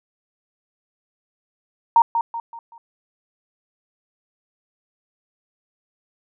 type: tone with echo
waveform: sine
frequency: 927 Hz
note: A#5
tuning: 10 cents flat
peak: -9 dBFS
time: 1.96-2.02 s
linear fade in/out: 2 ms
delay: 190 ms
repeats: 4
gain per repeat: -8 dB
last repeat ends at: 2.78 s
effects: none